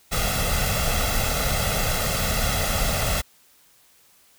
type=noise with comb filter; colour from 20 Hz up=pink; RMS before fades=-23 dBFS; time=0.11-3.22 s; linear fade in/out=20 ms; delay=1.5 ms; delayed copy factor=+0.75; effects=white hiss -57 dBFS RMS until 4.38 s